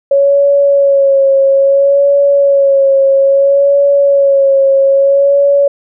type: tone with vibrato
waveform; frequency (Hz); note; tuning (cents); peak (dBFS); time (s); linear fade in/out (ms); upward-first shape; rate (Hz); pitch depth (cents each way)
sine; 554.4; C#5; 0; -5; 0.11-5.68; 5; sine; 0.6; 31
effects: none